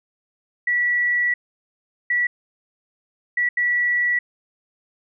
sine tone bursts at uneven times, 1946 Hz, B6, 26 cents flat, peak -17 dBFS, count 4, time 0.67-1.34 / 2.1-2.27 / 3.37-3.49 / 3.57-4.19 s, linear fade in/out 5 ms, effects none

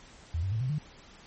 sine tone with pitch steps, 82.1 / 95.4 / 110.86 / 128.83 / 149.7 Hz, E2 / G2 / A2 / C3 / D3, -6 / -47 / +13 / -26 / +33 cents, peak -27 dBFS, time 0.34-0.785 s, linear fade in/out 5 ms, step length 89 ms, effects pink hiss -53 dBFS RMS until 1.26 s + MP3 32 kbps

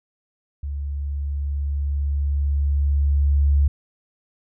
sine tone with level ramp, 71.1 Hz, C#2, 45 cents sharp, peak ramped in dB -25 to -13 dBFS, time 0.63-3.68 s, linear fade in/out 5 ms, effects none

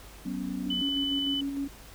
sine chord, F# suspended fourth, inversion none, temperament equal with one note detuned, 188.23 / 246.9 / 277.2 Hz, F#3 / B3 / C#4, +30 / 0 / 0 cents, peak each -35 dBFS, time 0.25-0.82 s, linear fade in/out 10 ms
sine tone with tremolo, 278.6 Hz, C#4, 9 cents sharp, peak -28 dBFS, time 0.66-1.68 s, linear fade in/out 10 ms, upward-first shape square, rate 6.6 Hz, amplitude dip 35%
sine tone, 3000 Hz, F#7, 23 cents sharp, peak -28 dBFS, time 0.7-1.41 s, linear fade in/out 5 ms
effects added 50 Hz sine -50 dBFS peak until 1.94 s + pink hiss -50 dBFS RMS until 1.94 s

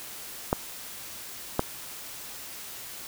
clicks, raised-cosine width 1 ms, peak -8 dBFS, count 2, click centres 0.529 / 1.594 s, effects white hiss -41 dBFS RMS until 3.07 s

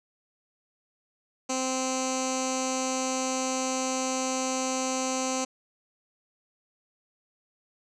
15% pulse tone with low-pass filter, 260 Hz, C4, 11 cents flat, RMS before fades -29 dBFS, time 1.49-5.45 s, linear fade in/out 10 ms, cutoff 6900 Hz, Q 9.7, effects none

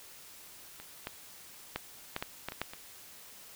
clicks, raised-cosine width 0.3 ms, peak -29 / -20 / -17 / -17 / -18 / -19 / -24 / -16 / -27 dBFS, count 9, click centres 0.8 / 1.071 / 1.76 / 2.164 / 2.225 / 2.486 / 2.521 / 2.616 / 2.735 s, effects white hiss -52 dBFS RMS until 3.55 s

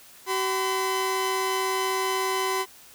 sawtooth tone pair together, 380 / 1014.5 Hz, F#4 / B5, +46 / +46 cents, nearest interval octave + perfect fourth, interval 1700 cents, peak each -23 dBFS, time 0.26-2.66 s, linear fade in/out 50 ms, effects white hiss -50 dBFS RMS until 2.94 s

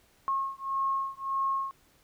sine beating tone pair, 1083 / 1084.7 Hz, C#6 / C#6, -41 / -38 cents, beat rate 1.7 Hz, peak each -31 dBFS, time 0.28-1.71 s, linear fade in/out 0 ms, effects pink hiss -64 dBFS RMS until 2.03 s

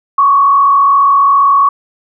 sine tone with frequency modulation, 1117 Hz, C#6, 13 cents sharp, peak -5 dBFS, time 0.18-1.69 s, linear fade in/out 5 ms, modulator 42.6 Hz, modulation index 0.66, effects none

